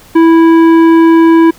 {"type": "tone with tanh clipping", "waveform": "triangle", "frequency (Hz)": 329, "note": "E4", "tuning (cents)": -3, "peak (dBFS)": -4, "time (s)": [0.15, 1.51], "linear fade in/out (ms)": 10, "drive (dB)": 16, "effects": ["pink hiss -39 dBFS RMS until 1.58 s"]}